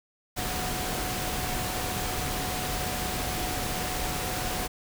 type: tone in noise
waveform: sine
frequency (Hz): 734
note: F#5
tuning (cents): -14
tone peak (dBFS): -37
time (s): 0.36-4.68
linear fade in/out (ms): 20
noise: pink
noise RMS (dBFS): -31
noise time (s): 0.36-4.68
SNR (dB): -9
effects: none